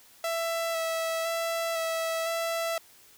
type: tone with vibrato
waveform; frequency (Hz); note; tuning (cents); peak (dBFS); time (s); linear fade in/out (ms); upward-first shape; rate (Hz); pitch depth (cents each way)
sawtooth; 659.3; E5; 0; -24; 0.24-2.78; 2; square; 0.99; 14
effects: white hiss -56 dBFS RMS until 3.17 s